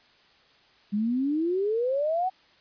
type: exponential sweep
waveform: sine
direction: up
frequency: 200 to 768 Hz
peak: -23 dBFS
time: 0.92-2.3 s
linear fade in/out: 20 ms
effects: white hiss -59 dBFS RMS until 2.6 s + resampled to 11025 Hz